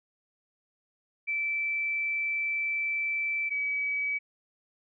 sine tone pair in turn, 2325 / 2281 Hz, D7 / C#7, -18 / +49 cents, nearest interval unison, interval 33 cents, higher first, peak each -27 dBFS, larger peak neither, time 1.27-3.5 / 3.5-4.19 s, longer first, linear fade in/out 20 ms, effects none

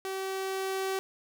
sawtooth tone with level ramp, 383.3 Hz, G4, 39 cents flat, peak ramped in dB -29 to -25 dBFS, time 0.05-0.99 s, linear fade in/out 0 ms, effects none

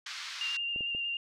white band-pass noise, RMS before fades -41 dBFS, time 0.06-0.57 s, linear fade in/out 5 ms, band 1200 to 5100 Hz, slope 24 dB/octave
sine tone with vibrato, 2794 Hz, F7, in tune, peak -31 dBFS, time 0.41-1.17 s, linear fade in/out 2 ms, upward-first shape square, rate 11 Hz, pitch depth 15 cents each way
clicks, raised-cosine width 2 ms, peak -32 dBFS, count 3, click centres 0.761 / 0.808 / 0.949 s
effects none

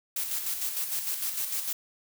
blue noise with tremolo, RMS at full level -30 dBFS, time 0.16-1.73 s, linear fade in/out 5 ms, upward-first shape square, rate 6.6 Hz, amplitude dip 45%, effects none

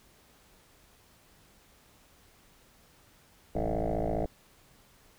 sine tone with frequency modulation, 312.6 Hz, D#4, 8 cents sharp, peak -26 dBFS, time 3.55-4.26 s, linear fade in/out 5 ms, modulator 54.9 Hz, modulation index 7.4, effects tanh soft clip ceiling -24 dBFS + pink hiss -61 dBFS RMS until 5.18 s

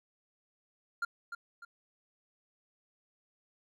triangle tone with echo, 1396.9 Hz, F6, in tune, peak -28 dBFS, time 1.02-1.05 s, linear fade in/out 5 ms, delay 300 ms, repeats 2, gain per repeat -8 dB, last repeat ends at 1.65 s, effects none

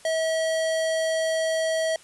square tone, 644 Hz, E5, 41 cents flat, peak -23 dBFS, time 0.05-1.96 s, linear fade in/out 2 ms, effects white hiss -51 dBFS RMS until 2.03 s + resampled to 24000 Hz

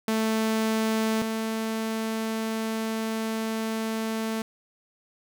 sawtooth tone pair in turn, 220.8 / 222.1 Hz, A3 / A3, +6 / +16 cents, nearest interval unison, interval 10 cents, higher second, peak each -19 / -23 dBFS, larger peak first, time 0.08-1.22 / 1.22-4.42 s, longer second, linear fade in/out 2 ms, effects none

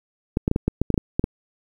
clicks, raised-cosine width 3 ms, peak -6 dBFS, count 11, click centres 0.371 / 0.479 / 0.514 / 0.561 / 0.68 / 0.816 / 0.903 / 0.942 / 0.978 / 1.195 / 1.241 s, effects 8-bit

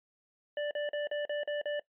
square tone bursts, 588 Hz, D5, 2 cents sharp, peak -32 dBFS, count 7, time 0.57-1.796 s, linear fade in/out 2 ms, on 140 ms, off 41 ms, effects noise-tail reverb RT60 0.1 s tail -19 dB re dry + resampled to 8000 Hz

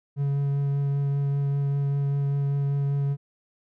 triangle tone with vibrato, 140.6 Hz, C#3, 25 cents sharp, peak -20 dBFS, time 0.16-3.17 s, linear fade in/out 50 ms, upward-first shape triangle, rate 5.1 Hz, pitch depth 12 cents each way, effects none

